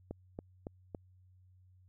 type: click train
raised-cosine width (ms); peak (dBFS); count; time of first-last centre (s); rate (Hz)
2; -27; 4; 0.11-0.948; 3.58
effects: added 92 Hz sine -60 dBFS peak until 1.88 s